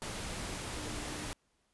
sine tone in noise, 300 Hz, D4, 37 cents sharp, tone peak -47 dBFS, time 0.77-1.3 s, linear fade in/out 0 ms, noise pink, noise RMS -40 dBFS, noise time 0.02-1.33 s, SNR -10 dB, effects pink hiss -75 dBFS RMS until 1.73 s + resampled to 24000 Hz

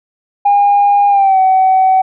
sine tone with pitch glide, 811 to 756.7 Hz, G#5 to F#5, -41 to +39 cents, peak -5 dBFS, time 0.45-2.02 s, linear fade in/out 10 ms, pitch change -120 cents, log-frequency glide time 1.09-1.39 s, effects tanh soft clip ceiling -3 dBFS

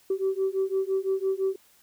sine beating tone pair, 381.4 / 387.3 Hz, G4 / G4, -47 / -21 cents, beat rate 5.9 Hz, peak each -26 dBFS, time 0.1-1.56 s, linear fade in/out 5 ms, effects tanh soft clip ceiling -18 dBFS + white hiss -60 dBFS RMS until 1.82 s

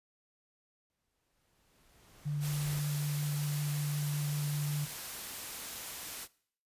pink noise with exponential growth, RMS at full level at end -46 dBFS, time 0.9-2.79 s, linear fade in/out 0 ms, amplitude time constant 410 ms
sine tone with vibrato, 146.83 Hz, D3, in tune, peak -31 dBFS, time 2.25-4.86 s, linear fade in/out 20 ms, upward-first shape triangle, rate 5.3 Hz, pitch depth 9 cents each way
white noise, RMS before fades -42 dBFS, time 2.4-6.28 s, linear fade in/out 50 ms
effects noise-tail reverb RT60 0.6 s tail -22 dB re dry + resampled to 32000 Hz

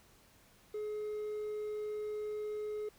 triangle tone with hard clipping, 423.3 Hz, G#4, 33 cents sharp, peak -37 dBFS, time 0.74-2.89 s, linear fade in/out 5 ms, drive 5 dB, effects pink hiss -64 dBFS RMS until 2.98 s

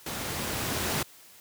pink noise with level ramp, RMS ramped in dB -34 to -28 dBFS, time 0.06-1.03 s, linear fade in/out 5 ms, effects white hiss -53 dBFS RMS until 1.4 s + high-pass 80 Hz 12 dB/octave

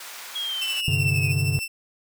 pink high-pass noise, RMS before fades -39 dBFS, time 0-0.81 s, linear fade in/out 5 ms, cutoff 1100 Hz, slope 12 dB/octave
sine exponential sweep, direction down, 3322 to 2489 Hz, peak -26 dBFS, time 0.35-1.32 s, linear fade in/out 10 ms
sawtooth tone with tremolo, 2678 Hz, E7, 27 cents sharp, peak -22 dBFS, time 0.61-1.68 s, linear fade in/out 10 ms, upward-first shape triangle, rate 13 Hz, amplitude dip 65%
triangle chord, G suspended fourth, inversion none, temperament just, 98 / 130.67 / 147 Hz, G2 / C3 / D3, 0 / -2 / +2 cents, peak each -23 dBFS, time 0.88-1.59 s, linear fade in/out 0 ms
effects none

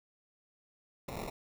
blue noise with sample-and-hold, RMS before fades -41 dBFS, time 1.08-1.3 s, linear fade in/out 5 ms, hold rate 1575 Hz, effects none

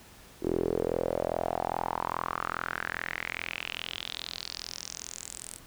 sawtooth tone with band-pass filter sweep, 42.42 Hz, F1, 50 cents flat, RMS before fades -34 dBFS, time 0.41-5.6 s, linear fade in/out 50 ms, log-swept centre 350 to 9200 Hz, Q 4.6, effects pink hiss -53 dBFS RMS until 5.66 s

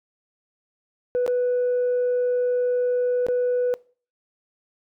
sine tone with dropouts, 493.9 Hz, B4, in tune, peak -17 dBFS, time 1.15-3.74 s, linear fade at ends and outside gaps 0 ms, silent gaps 1.264-1.278 / 3.266-3.285 s, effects noise-tail reverb RT60 0.4 s tail -24 dB re dry + tanh soft clip ceiling -17 dBFS

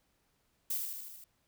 violet noise with echo, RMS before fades -34 dBFS, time 0.7-0.78 s, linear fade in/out 5 ms, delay 77 ms, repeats 6, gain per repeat -3 dB, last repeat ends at 1.242 s, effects pink hiss -75 dBFS RMS until 1.47 s

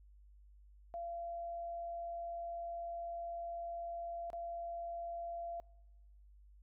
sine tone with dropouts, 684 Hz, F5, 36 cents flat, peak -40 dBFS, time 0.94-5.6 s, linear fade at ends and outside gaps 0 ms, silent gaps 4.302-4.331 s, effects noise-tail reverb RT60 1.0 s tail -24 dB re dry + added 50 Hz sine -58 dBFS peak until 6.62 s

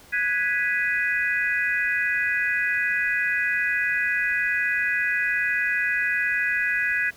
sine chord, G# minor seventh, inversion third, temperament equal, 1480 / 1661.2 / 1975.5 / 2489 Hz, F#6 / G#6 / B6 / D#7, 0 / 0 / 0 / 0 cents, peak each -30 / -24 / -26 / -29 dBFS, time 0.12-7.11 s, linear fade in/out 20 ms, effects pink hiss -50 dBFS RMS until 7.16 s

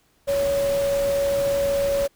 sine tone in noise, 560 Hz, C#5, 18 cents sharp, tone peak -19 dBFS, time 0.27-2.08 s, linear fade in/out 20 ms, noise pink, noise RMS -33 dBFS, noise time 0.27-2.08 s, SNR +11 dB, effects pink hiss -63 dBFS RMS until 2.15 s

